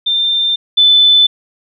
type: tone pair in turn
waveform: sine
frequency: 3588 / 3512 Hz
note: A7 / A7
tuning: +33 / -4 cents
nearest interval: unison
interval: 37 cents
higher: first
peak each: -11 / -5 dBFS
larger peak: second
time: 0.06-0.56 / 0.77-1.27 s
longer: neither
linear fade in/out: 10 ms
effects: none